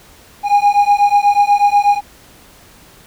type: beating tone pair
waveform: triangle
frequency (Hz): 813 / 821.2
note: G#5 / G#5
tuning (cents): -37 / -20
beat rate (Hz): 8.2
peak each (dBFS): -10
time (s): 0.43-2.01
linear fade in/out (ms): 50
effects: pink hiss -44 dBFS RMS until 3.06 s